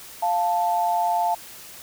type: tone pair together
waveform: sine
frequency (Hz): 698.5 / 880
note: F5 / A5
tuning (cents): 0 / 0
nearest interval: major third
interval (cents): 400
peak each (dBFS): -22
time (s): 0.22-1.35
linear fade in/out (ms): 10
effects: white hiss -42 dBFS RMS until 1.82 s